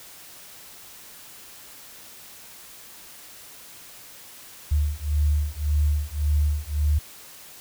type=beating tone pair; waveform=sine; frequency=73.4 / 75.2 Hz; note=D2 / D2; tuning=0 / +42 cents; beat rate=1.8 Hz; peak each=-23 dBFS; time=4.71-6.99 s; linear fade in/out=10 ms; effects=white hiss -45 dBFS RMS until 7.6 s